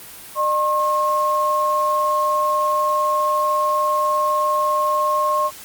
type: tone pair together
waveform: sine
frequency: 603.9 / 1076 Hz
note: D5 / C6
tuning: +48 / +48 cents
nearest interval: minor seventh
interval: 1000 cents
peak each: -22 / -17 dBFS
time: 0.35-5.51 s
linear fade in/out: 50 ms
effects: white hiss -38 dBFS RMS until 5.64 s + Opus 32 kbps